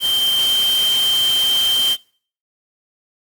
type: tone in noise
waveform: sine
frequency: 3136 Hz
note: G7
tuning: in tune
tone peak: -14 dBFS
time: 0-1.97 s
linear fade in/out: 50 ms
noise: white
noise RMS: -26 dBFS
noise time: 0-1.97 s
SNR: +9 dB
effects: noise-tail reverb RT60 0.5 s tail -24 dB re dry + Opus 24 kbps